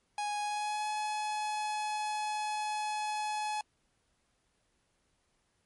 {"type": "tone with pitch glide", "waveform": "45% pulse", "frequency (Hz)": [830.6, 848.5], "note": ["G#5", "G#5"], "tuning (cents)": [0, 37], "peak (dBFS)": -32, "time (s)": [0.18, 3.61], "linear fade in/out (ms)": 2, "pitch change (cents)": 37, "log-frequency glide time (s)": [0.41, 0.88], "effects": ["pink hiss -75 dBFS RMS until 5.65 s", "MP3 48 kbps"]}